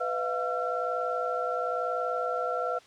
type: tone cluster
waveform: sine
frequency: 497.5 / 641 / 702 / 1356 Hz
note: B4 / E5 / F5 / E6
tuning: +13 / -49 / +9 / +49 cents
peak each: -32 / -35 / -33 / -32 dBFS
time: 0-2.79 s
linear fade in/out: 10 ms
effects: white hiss -55 dBFS RMS until 2.86 s + low-pass 5000 Hz 12 dB/octave